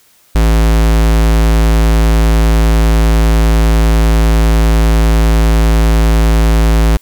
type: tone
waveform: square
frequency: 55 Hz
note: A1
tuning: in tune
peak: -7 dBFS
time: 0.35-6.97 s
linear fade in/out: 5 ms
effects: white hiss -49 dBFS RMS until 7.01 s